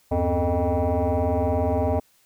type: tone with frequency modulation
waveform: sine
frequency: 269.6 Hz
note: C#4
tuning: 48 cents flat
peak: -18 dBFS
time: 0.11-2 s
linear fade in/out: 10 ms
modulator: 174 Hz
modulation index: 3
effects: tanh soft clip ceiling -16 dBFS + white hiss -61 dBFS RMS until 2.25 s